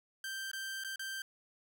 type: tone with dropouts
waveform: sawtooth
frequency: 1568 Hz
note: G6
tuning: in tune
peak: -35 dBFS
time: 0.24-1.22 s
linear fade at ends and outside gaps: 2 ms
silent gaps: 0.515-0.532 / 0.838-0.846 / 0.959-0.994 s
effects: none